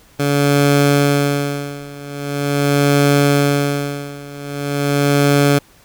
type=tone with tremolo; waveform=15% pulse; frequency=142.7 Hz; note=D3; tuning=49 cents flat; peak=-4 dBFS; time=0.19-5.59 s; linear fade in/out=10 ms; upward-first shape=sine; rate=0.43 Hz; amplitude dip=90%; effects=pink hiss -49 dBFS RMS until 5.84 s